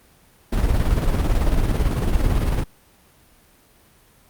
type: noise with tremolo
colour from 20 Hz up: brown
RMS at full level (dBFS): -17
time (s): 0.52-2.64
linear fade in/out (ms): 10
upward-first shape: square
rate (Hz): 18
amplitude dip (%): 40
effects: pink hiss -54 dBFS RMS until 4.29 s + Opus 32 kbps